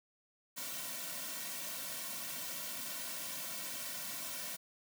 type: noise with comb filter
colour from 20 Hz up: white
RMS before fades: -42 dBFS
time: 0.56-4.57 s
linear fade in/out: 20 ms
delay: 2.4 ms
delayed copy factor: -0.95
effects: high-pass 150 Hz 12 dB/octave